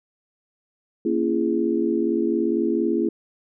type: chord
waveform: sine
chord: A# half-diminished seventh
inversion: none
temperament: equal with one note detuned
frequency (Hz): 233.1 / 277.2 / 337.7 / 415.3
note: A#3 / C#4 / E4 / G#4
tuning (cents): 0 / 0 / +42 / 0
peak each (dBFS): -25 / -27 / -22 / -26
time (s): 1.05-3.09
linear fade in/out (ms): 5
effects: none